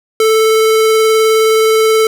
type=tone with vibrato; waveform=square; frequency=440 Hz; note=A4; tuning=in tune; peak=-8 dBFS; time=0.2-2.07 s; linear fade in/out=2 ms; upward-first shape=sine; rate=19 Hz; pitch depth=9 cents each way; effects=none

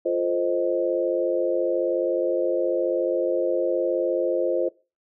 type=chord; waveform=sine; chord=F dominant seventh; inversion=none; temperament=equal with one note detuned; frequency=349.2 / 443.6 / 523.3 / 622.3 Hz; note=F4 / A4 / C5 / Eb5; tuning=0 / +14 / 0 / 0 cents; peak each=-25 / -30 / -24 / -28 dBFS; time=0.05-4.69 s; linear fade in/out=10 ms; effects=noise-tail reverb RT60 0.3 s tail -21 dB re dry

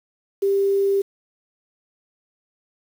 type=tone with quantisation; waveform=sine; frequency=395.2 Hz; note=G4; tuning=14 cents sharp; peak=-16 dBFS; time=0.42-1.02 s; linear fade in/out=10 ms; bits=7; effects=none

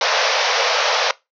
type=band-pass noise; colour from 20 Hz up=pink; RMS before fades=-18 dBFS; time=0.01-1.11 s; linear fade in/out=2 ms; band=460 to 6000 Hz; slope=96 dB/octave; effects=noise-tail reverb RT60 0.2 s tail -20 dB re dry

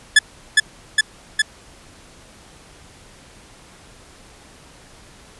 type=tone with echo; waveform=sawtooth; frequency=1723 Hz; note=A6; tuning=37 cents flat; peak=-3 dBFS; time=0.16-0.19 s; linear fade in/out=5 ms; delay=410 ms; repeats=3; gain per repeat=-2 dB; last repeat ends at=1.42 s; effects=pink hiss -46 dBFS RMS until 5.39 s + resampled to 24000 Hz

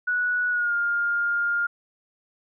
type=tone with pitch glide; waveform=sine; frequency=1470 to 1409.3 Hz; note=F#6 to F6; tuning=-12 to +15 cents; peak=-21 dBFS; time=0.07-1.67 s; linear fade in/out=10 ms; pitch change=-73 cents; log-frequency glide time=0.5-0.74 s; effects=none

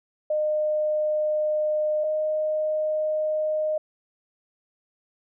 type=tone pair in turn; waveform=sine; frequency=610 / 617.1 Hz; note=D#5 / D#5; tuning=-34 / -14 cents; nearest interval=unison; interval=20 cents; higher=second; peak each=-21 / -22 dBFS; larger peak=first; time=0.3-2.04 / 2.04-3.78 s; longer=neither; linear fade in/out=5 ms; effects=none

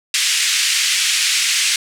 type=band-pass noise; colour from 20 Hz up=pink; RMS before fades=-17 dBFS; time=0.14-1.76 s; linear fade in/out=2 ms; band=2100 to 9000 Hz; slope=24 dB/octave; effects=none

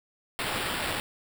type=noise with sample-and-hold; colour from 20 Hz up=white; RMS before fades=-31 dBFS; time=0.39-1 s; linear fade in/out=0 ms; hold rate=6300 Hz; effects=none

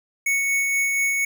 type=tone with tremolo; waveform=square; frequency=2217 Hz; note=C#7; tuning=in tune; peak=-19 dBFS; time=0.26-1.25 s; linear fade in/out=5 ms; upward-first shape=sine; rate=4.2 Hz; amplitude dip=25%; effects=none

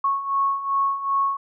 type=beating tone pair; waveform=sine; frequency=1100 / 1102.6 Hz; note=C#6 / C#6; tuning=-14 / -10 cents; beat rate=2.6 Hz; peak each=-26 / -21 dBFS; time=0.04-1.37 s; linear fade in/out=5 ms; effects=none

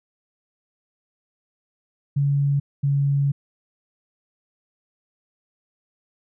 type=tone pair in turn; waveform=sine; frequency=141.3 / 140.53 Hz; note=C#3 / C#3; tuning=+34 / +24 cents; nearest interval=unison; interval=10 cents; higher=first; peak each=-17 dBFS; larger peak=neither; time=2.16-2.6 / 2.83-3.32 s; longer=second; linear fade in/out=10 ms; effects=none

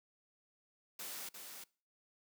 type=noise with echo; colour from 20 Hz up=white; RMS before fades=-45 dBFS; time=0.99-1.29 s; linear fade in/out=5 ms; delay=350 ms; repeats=1; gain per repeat=-5 dB; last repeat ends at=1.64 s; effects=noise-tail reverb RT60 0.4 s tail -23 dB re dry + high-pass 200 Hz 12 dB/octave

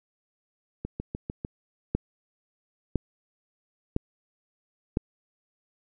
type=two click trains; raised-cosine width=3 ms; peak=-19 / -11 dBFS; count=5 / 4; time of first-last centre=0.85-1.449 / 1.95-4.971 s; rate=6.68 / 0.993 Hz; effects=none

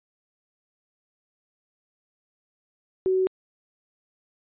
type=tone; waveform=sine; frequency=375.2 Hz; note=F#4; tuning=24 cents sharp; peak=-19 dBFS; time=3.06-3.27 s; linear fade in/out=0 ms; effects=resampled to 8000 Hz

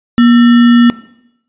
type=tone with sample-and-hold; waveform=sine; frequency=238.6 Hz; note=A#3; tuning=41 cents sharp; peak=-3 dBFS; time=0.18-0.9 s; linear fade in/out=0 ms; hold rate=1575 Hz; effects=noise-tail reverb RT60 0.8 s tail -17 dB re dry + resampled to 8000 Hz

